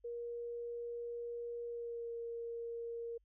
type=tone with pitch glide; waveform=sine; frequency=473.4 to 466.3 Hz; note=A#4 to A#4; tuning=+27 to +1 cents; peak=-40 dBFS; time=0.04-3.18 s; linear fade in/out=10 ms; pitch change=-26 cents; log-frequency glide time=1.65-2.12 s; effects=added 50 Hz sine -70 dBFS peak until 3.24 s